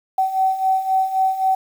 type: beating tone pair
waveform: sine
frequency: 759 / 762.8 Hz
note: F#5 / G5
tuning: +44 / -47 cents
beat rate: 3.8 Hz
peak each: -22 / -17 dBFS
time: 0.18-1.55 s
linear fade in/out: 5 ms
effects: 7-bit